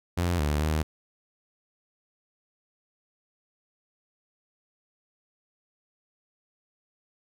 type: tone with pitch steps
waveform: sawtooth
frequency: 87.5 / 74.1 / 77.6 Hz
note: F2 / D2 / D#2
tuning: +4 / +16 / -4 cents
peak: -20 dBFS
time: 0.17-0.83 s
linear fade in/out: 10 ms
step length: 220 ms
effects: none

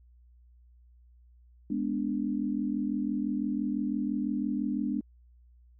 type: chord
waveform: sine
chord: G# diminished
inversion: none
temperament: equal with one note detuned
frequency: 207.7 / 247.8 / 293.7 Hz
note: G#3 / B3 / D4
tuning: 0 / +6 / 0 cents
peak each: -32 dBFS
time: 1.7-5.01 s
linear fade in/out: 5 ms
effects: added 60 Hz sine -55 dBFS peak until 5.79 s

